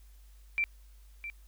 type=tone with echo; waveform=sine; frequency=2349 Hz; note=D7; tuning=in tune; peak=-26 dBFS; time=0.58-0.64 s; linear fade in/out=0 ms; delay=660 ms; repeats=1; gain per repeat=-11 dB; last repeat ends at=1.3 s; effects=added 50 Hz sine -52 dBFS peak until 1.47 s + white hiss -67 dBFS RMS until 1.47 s